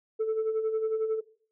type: tone with tremolo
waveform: sine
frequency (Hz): 440.2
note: A4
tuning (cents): +1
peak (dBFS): -21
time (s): 0.19-1.21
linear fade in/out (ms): 20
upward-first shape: sine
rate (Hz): 11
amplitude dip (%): 60
effects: noise-tail reverb RT60 0.5 s tail -19 dB re dry + tanh soft clip ceiling -23 dBFS